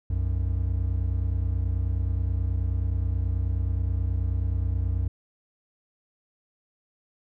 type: tone pair together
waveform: triangle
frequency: 63.12 / 92.5 Hz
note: B1 / F#2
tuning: +38 / 0 cents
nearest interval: perfect fifth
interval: 662 cents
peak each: -24 dBFS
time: 0.1-5.08 s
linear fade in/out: 5 ms
effects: none